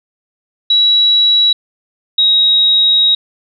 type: tone pair in turn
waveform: sine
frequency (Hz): 3900 / 3802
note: B7 / A#7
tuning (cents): -23 / +33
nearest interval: unison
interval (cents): 44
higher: first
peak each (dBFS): -7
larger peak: neither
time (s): 0.7-1.53 / 2.18-3.15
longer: second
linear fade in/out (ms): 5
effects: none